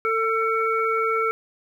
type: harmonic tone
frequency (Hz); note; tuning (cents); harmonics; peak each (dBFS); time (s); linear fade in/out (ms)
447.3; A4; +28; 1 / 3 / 5; -24 / -22 / -29; 0.05-1.31; 0
effects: 9-bit